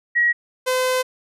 sine / sawtooth tone pair in turn, 1906 / 511.4 Hz, A#6 / C5, +38 / -40 cents, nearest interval octave + major seventh, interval 2278 cents, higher first, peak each -14 dBFS, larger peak neither, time 0.15-0.33 / 0.66-1.03 s, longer second, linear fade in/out 20 ms, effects resampled to 32000 Hz

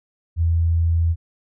sine tone, 83.3 Hz, E2, 19 cents sharp, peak -15 dBFS, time 0.36-1.16 s, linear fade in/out 50 ms, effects none

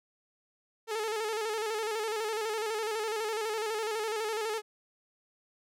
sawtooth tone with vibrato, 435.9 Hz, A4, 16 cents flat, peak -27 dBFS, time 0.87-4.62 s, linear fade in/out 50 ms, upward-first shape square, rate 12 Hz, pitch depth 56 cents each way, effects low-pass 12000 Hz 12 dB/octave

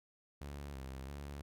sawtooth tone with vibrato, 68.8 Hz, C#2, 12 cents flat, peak -40 dBFS, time 0.41-1.42 s, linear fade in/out 5 ms, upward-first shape square, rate 1.5 Hz, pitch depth 59 cents each way, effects none

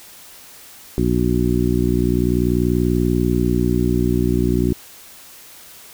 harmonic tone, 60.4 Hz, B1, 38 cents flat, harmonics 1 / 2 / 3 / 4 / 5 / 6, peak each -22 / -22 / -22 / -22 / -22 / -22 dBFS, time 0.98-4.73 s, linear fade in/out 0 ms, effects white hiss -42 dBFS RMS until 5.93 s

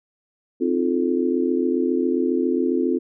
sine chord, F dominant seventh, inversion second, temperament just, 261.9 / 314.3 / 349.2 / 436.5 Hz, C4 / Eb4 / F4 / A4, +2 / +18 / 0 / -14 cents, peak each -22 / -27 / -22 / -26 dBFS, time 0.6-2.99 s, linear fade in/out 20 ms, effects none

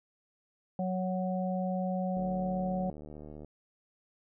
harmonic tone, 185 Hz, F#3, in tune, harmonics 1 / 3 / 4, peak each -31 / -36 / -37 dBFS, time 0.79-2.9 s, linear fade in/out 2 ms
click train, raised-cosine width 2 ms, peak -33 dBFS, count 97, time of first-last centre 2.17-3.447 s, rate 75.2 Hz
effects none

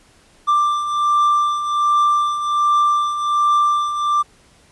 triangle beating tone pair, 1180 / 1181.3 Hz, D6 / D6, +8 / +10 cents, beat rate 1.3 Hz, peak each -20 / -13 dBFS, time 0.47-4.23 s, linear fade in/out 20 ms, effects pink hiss -52 dBFS RMS until 4.71 s + resampled to 24000 Hz

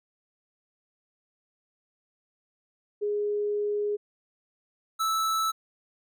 sine / square tone pair in turn, 414.4 / 1312.9 Hz, G#4 / E6, -4 / -7 cents, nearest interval octave + minor sixth, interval 1997 cents, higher second, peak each -25 dBFS, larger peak neither, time 3.01-3.97 / 4.99-5.52 s, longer first, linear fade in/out 20 ms, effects none

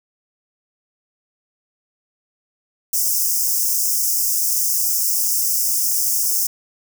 white high-pass noise, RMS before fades -19 dBFS, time 2.93-6.47 s, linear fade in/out 5 ms, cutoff 5100 Hz, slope 96 dB/octave, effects none

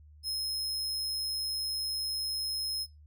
40% pulse tone, 5150 Hz, E8, 41 cents flat, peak -30 dBFS, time 0.23-2.87 s, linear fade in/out 50 ms, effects noise-tail reverb RT60 0.2 s tail -23 dB re dry + added 75 Hz sine -52 dBFS peak until 3.06 s

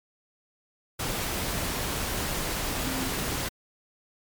sine tone in noise, 261.5 Hz, C4, 1 cent flat, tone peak -31 dBFS, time 2.86-3.09 s, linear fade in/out 10 ms, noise pink, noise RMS -30 dBFS, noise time 0.99-3.49 s, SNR -4 dB, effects MP3 96 kbps

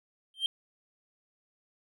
triangle tone with exponential growth, 3154 Hz, G7, 10 cents sharp, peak -19 dBFS, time 0.34-0.46 s, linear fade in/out 1 ms, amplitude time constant 24 ms, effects tanh soft clip ceiling -19 dBFS

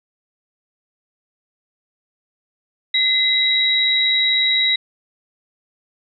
sine tone pair together, 2043 / 3854 Hz, C7 / B7, -42 / -43 cents, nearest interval major seventh, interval 1099 cents, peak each -20 / -15 dBFS, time 2.94-4.76 s, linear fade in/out 5 ms, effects none

